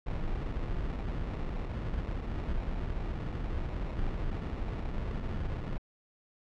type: noise with sample-and-hold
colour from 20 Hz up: brown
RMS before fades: -34 dBFS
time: 0.06-5.78 s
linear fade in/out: 10 ms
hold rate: 1575 Hz
effects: low-pass 3000 Hz 12 dB/octave